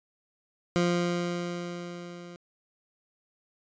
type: tone with level ramp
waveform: 20% pulse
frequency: 174.61 Hz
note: F3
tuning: in tune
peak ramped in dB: -17 to -38 dBFS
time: 0.76-2.36 s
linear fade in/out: 0 ms
effects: resampled to 16000 Hz